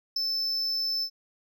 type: tone with ADSR envelope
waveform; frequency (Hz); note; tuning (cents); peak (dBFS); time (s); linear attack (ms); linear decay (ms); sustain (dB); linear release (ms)
triangle; 5274; E8; 0; -21; 0.16-1.1; 6; 5; -4; 72
effects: none

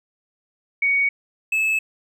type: tone pair in turn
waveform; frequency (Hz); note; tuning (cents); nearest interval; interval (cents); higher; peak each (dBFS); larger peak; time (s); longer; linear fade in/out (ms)
sine / triangle; 2238 / 2604; C#7 / E7; +16 / -22; minor third; 262; second; -16; neither; 0.82-1.09 / 1.52-1.79; neither; 5
effects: none

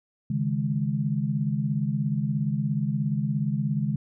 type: chord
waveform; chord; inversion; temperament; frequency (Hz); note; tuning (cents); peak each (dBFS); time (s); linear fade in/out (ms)
sine; C# suspended second; none; equal; 138.59 / 155.56 / 207.7; C#3 / D#3 / G#3; 0 / 0 / 0; -27 / -28 / -28; 0.3-3.96; 5
effects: none

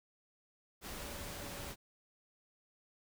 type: tone in noise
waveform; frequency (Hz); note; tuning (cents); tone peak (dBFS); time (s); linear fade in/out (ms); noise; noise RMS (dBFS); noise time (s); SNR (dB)
sine; 571; D5; -49; -53; 0.95-1.73; 50; pink; -45; 0.81-1.76; -11
effects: none

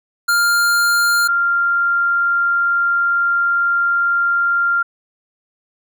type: tone pair in turn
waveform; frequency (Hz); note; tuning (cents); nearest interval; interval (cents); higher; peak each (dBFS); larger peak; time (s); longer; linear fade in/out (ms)
square / sine; 1400 / 1391.1; F6 / F6; +4 / -7; unison; 11; first; -13; neither; 0.28-1.28 / 1.28-4.83; second; 10
effects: none

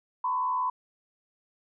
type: tone with frequency modulation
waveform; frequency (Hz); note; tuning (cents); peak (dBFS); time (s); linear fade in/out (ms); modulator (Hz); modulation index
sine; 1008; B5; +35; -25; 0.24-0.7; 5; 76.1; 0.71
effects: none

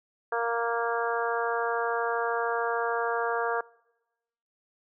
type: harmonic tone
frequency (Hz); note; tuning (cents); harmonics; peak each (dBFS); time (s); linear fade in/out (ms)
233.1; A#3; 0; 2 / 3 / 4 / 5 / 6 / 7; -30 / -32 / -33 / -34 / -35 / -35; 0.32-3.61; 5
effects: noise-tail reverb RT60 1.0 s tail -24 dB re dry

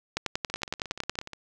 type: two click trains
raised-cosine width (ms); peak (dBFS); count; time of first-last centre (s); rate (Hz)
0.2; -22 / -10; 15 / 12; 0.5-1.333 / 0.17-1.189; 16.8 / 10.8
effects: none

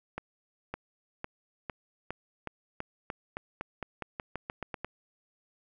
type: accelerating click train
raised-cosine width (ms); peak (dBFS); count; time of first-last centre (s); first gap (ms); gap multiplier
0.5; -20; 18; 0.18-4.846; 560; 0.9
effects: none

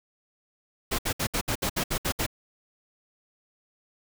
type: noise bursts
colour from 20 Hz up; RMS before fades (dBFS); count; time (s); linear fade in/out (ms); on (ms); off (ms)
pink; -27; 10; 0.91-2.265; 10; 77; 65
effects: none

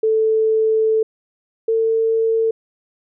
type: tone pair in turn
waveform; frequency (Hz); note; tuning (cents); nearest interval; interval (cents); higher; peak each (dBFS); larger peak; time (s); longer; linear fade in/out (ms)
sine; 440 / 449.2; A4 / A4; 0 / +36; unison; 36; second; -13 / -14; first; 0.03-1.03 / 1.68-2.51; first; 5
effects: none

